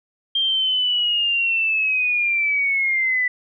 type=linear sweep; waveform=sine; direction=down; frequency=3193 to 1975.5 Hz; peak=-17 dBFS; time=0.35-3.28 s; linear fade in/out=5 ms; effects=none